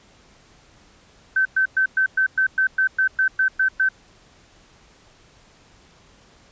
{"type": "tone bursts", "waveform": "sine", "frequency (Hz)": 1539, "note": "G6", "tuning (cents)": -32, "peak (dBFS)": -15, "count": 13, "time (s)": [1.36, 3.889], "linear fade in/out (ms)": 5, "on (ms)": 93, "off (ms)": 110, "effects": ["pink hiss -53 dBFS RMS until 6.51 s", "resampled to 16000 Hz"]}